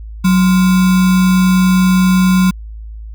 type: tone with sample-and-hold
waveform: sine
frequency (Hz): 185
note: F#3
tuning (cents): 0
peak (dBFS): -7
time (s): 0.24-2.51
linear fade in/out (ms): 10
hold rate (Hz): 1225
effects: added 54 Hz sine -26 dBFS peak until 3.14 s